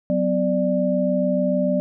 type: tone cluster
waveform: sine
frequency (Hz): 186.5 / 253.4 / 591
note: F#3 / B3 / D5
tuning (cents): +14 / +45 / +11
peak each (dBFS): -22 / -23 / -21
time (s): 0.1-1.8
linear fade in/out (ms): 0
effects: none